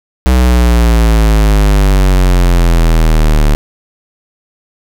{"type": "exponential sweep", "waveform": "square", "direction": "down", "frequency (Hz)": [64, 36.71], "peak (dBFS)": -6, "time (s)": [0.26, 3.55], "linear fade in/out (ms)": 0, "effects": []}